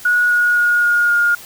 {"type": "tone with pitch steps", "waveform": "sine", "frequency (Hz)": [1457, 1447.8, 1438.6, 1429.5, 1420.4], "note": ["F#6", "F#6", "F#6", "F6", "F6"], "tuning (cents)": [-27, -38, -49, 40, 29], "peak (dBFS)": -11, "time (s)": [0.05, 1.35], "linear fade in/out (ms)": 5, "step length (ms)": 260, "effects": ["white hiss -37 dBFS RMS until 1.45 s"]}